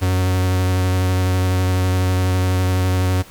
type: tone with vibrato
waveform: 45% pulse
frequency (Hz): 92.3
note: F#2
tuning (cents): -4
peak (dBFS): -15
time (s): 0.01-3.23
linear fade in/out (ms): 20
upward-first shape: square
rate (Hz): 12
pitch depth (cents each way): 13
effects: pink hiss -43 dBFS RMS until 3.3 s